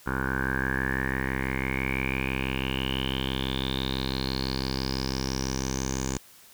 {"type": "tone with low-pass filter sweep", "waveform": "10% pulse", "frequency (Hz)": 66, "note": "C2", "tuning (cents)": 16, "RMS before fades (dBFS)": -29, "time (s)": [0.06, 6.18], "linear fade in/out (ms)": 10, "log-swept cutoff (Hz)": [1400, 6900], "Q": 9.6, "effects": ["white hiss -53 dBFS RMS until 6.53 s"]}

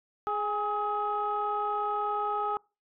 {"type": "tone cluster", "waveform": "sine", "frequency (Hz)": [417.4, 824, 1269], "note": ["G#4", "G#5", "D#6"], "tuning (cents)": [9, -14, 34], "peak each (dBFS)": [-34, -30, -30], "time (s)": [0.27, 2.57], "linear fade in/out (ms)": 0, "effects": ["noise-tail reverb RT60 0.3 s tail -26 dB re dry", "tanh soft clip ceiling -20 dBFS"]}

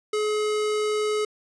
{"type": "tone", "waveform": "square", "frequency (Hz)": 424.6, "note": "G#4", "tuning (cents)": 38, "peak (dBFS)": -23, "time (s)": [0.13, 1.25], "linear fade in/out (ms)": 5, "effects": ["resampled to 22050 Hz", "10-bit"]}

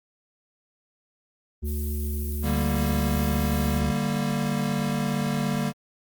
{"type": "harmonic tone", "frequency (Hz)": 73.42, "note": "D2", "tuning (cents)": 0, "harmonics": [1, 3, 5], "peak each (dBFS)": [-26, -36, -40], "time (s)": [1.62, 3.92], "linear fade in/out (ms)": 20}
{"type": "noise", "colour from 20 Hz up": "violet", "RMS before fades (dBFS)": -38, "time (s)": [1.64, 3.82], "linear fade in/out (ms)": 50}
{"type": "chord", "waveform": "square", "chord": "G minor", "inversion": "second", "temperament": "equal", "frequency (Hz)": [146.83, 196, 233.1], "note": ["D3", "G3", "Bb3"], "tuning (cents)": [0, 0, 0], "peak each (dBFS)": -29, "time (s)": [2.42, 5.73], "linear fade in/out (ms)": 50}
{"effects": ["Opus 32 kbps"]}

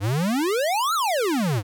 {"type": "exponential two-way sweep", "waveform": "square", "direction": "up then down", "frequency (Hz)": [93, 1400, 93], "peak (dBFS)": -21, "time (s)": [0, 1.63], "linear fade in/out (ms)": 50, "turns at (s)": 0.94, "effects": []}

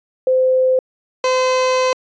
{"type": "tone pair in turn", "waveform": ["sine", "30% pulse"], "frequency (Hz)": [516, 513.1], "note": ["C5", "C5"], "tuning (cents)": [-24, -34], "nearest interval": "unison", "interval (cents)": 10, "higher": "first", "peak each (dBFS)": [-11, -11], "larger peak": "neither", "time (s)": [[0.27, 0.79], [1.24, 1.93]], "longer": "second", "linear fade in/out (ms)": 2, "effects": ["resampled to 16000 Hz"]}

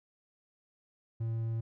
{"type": "tone", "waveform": "triangle", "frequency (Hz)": 113.6, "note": "A#2", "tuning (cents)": -44, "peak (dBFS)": -29, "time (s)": [1.2, 1.61], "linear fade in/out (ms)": 10, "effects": []}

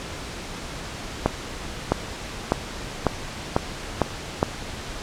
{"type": "accelerating click train", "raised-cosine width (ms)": 1, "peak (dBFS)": -3, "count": 7, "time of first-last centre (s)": [1.26, 4.429], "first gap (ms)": 660, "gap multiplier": 0.91, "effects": ["pink hiss -34 dBFS RMS until 5.02 s", "low-pass 7000 Hz 12 dB/octave"]}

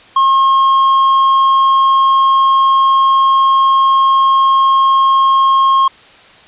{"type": "tone with tanh clipping", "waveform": "sine", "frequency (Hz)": 1076, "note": "C6", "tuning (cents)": 48, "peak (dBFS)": -8, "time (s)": [0.16, 5.88], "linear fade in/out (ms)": 5, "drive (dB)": 5, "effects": ["white hiss -41 dBFS RMS until 6.47 s", "resampled to 8000 Hz"]}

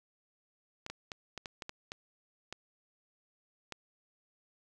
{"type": "clicks", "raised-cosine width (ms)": 0.2, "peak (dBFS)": -23, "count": 10, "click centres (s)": [0.864, 0.9, 1.118, 1.377, 1.458, 1.622, 1.694, 1.919, 2.526, 3.723], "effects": []}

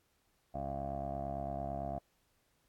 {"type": "tone with low-pass filter", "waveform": "15% pulse", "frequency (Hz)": 68.9, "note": "C#2", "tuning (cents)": -10, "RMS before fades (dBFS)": -39, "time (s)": [0.54, 1.99], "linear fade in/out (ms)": 10, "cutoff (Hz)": 690, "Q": 8.3, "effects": ["pink hiss -75 dBFS RMS until 2.68 s", "AAC 64 kbps"]}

